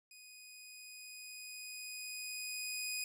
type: tone with level ramp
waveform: 15% pulse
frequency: 2489 Hz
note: D#7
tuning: in tune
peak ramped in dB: -48 to -30 dBFS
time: 0.11-3.04 s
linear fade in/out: 2 ms
effects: none